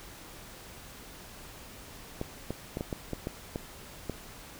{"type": "clicks", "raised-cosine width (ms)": 2, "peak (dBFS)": -19, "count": 9, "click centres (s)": [2.214, 2.506, 2.771, 2.809, 2.928, 3.133, 3.271, 3.559, 4.097], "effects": ["pink hiss -48 dBFS RMS until 4.59 s"]}